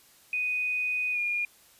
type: tone with pitch glide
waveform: sine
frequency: 2489 to 2425 Hz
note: D#7 to D#7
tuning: 0 to -45 cents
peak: -26 dBFS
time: 0.33-1.45 s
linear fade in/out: 2 ms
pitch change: -45 cents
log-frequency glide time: 1.12-1.19 s
effects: white hiss -58 dBFS RMS until 1.79 s + resampled to 32000 Hz